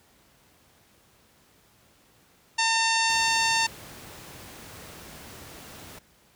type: harmonic tone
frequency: 905 Hz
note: A5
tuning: 48 cents sharp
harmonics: 1 / 2 / 3 / 4 / 5 / 6 / 7 / 8 / 10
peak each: -26 / -28 / -28 / -32 / -30 / -33 / -34 / -34 / -38 dBFS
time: 2.58-3.67 s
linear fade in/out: 10 ms
type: noise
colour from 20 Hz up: pink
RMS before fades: -44 dBFS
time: 3.09-5.99 s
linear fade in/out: 5 ms
effects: pink hiss -60 dBFS RMS until 6.35 s + high-pass 60 Hz 12 dB/octave